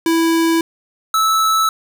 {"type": "tone pair in turn", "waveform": "square", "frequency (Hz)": [329.6, 1308.5], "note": ["E4", "E6"], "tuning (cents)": [0, -13], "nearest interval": "2 octaves", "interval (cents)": 2387, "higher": "second", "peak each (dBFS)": -13, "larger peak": "neither", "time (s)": [[0.06, 0.61], [1.14, 1.69]], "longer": "neither", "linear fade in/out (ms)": 2, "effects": []}